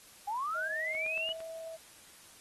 sine linear sweep, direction up, 786 to 2960 Hz, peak -32 dBFS, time 0.27-1.33 s, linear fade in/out 10 ms
sine tone with pitch glide, 632 to 652 Hz, D#5 to E5, +27 to -19 cents, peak -40 dBFS, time 0.54-1.77 s, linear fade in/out 20 ms, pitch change +54 cents, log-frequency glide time 0.93-1.41 s
click train, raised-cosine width 0.3 ms, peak -33 dBFS, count 5, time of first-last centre 0.95-1.404 s, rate 8.81 Hz
effects white hiss -56 dBFS RMS until 2.4 s + AAC 32 kbps

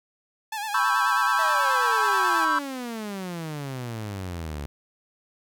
sawtooth tone with vibrato, 848 Hz, G#5, 36 cents sharp, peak -25 dBFS, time 0.52-2.45 s, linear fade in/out 5 ms, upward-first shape sine, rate 9.3 Hz, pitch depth 80 cents each way
triangle chord, C# half-diminished seventh, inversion third, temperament equal, 987.8 / 1108.7 / 1318.5 / 1568 Hz, B5 / C#6 / E6 / G6, 0 / 0 / 0 / 0 cents, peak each -24 dBFS, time 0.74-2.59 s, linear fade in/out 5 ms
sawtooth exponential sweep, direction down, 659.3 to 69.7 Hz, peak -27 dBFS, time 1.39-4.66 s, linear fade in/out 0 ms
effects none

